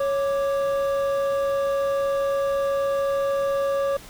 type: tone pair together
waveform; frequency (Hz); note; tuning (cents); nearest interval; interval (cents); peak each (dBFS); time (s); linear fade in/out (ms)
triangle; 554 / 1173.9; C#5 / D6; -1 / -1; octave + minor second; 1300; -19 / -29; 0-3.97; 5
effects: pink hiss -44 dBFS RMS until 4.09 s